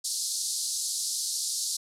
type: band-pass noise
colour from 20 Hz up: pink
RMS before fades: -31 dBFS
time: 0.04-1.77 s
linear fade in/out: 10 ms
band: 4200 to 11000 Hz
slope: 48 dB/octave
effects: none